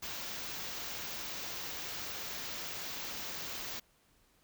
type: band-stop noise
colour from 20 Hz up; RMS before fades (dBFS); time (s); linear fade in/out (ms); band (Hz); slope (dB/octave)
white; -41; 0.02-3.8; 10; 6900 to 15000; 48
effects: pink hiss -69 dBFS RMS until 4.43 s